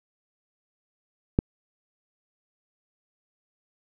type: click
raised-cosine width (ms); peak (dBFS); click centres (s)
3; -6; 1.389
effects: none